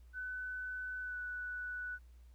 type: tone with pitch glide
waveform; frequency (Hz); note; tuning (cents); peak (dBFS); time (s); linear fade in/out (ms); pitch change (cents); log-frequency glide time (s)
sine; 1504 to 1482.4; F#6 to F#6; +28 to +3; -39; 0.13-1.99; 50; -25; 1.02-1.17
effects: added 60 Hz sine -55 dBFS peak until 2.34 s + pink hiss -75 dBFS RMS until 2.34 s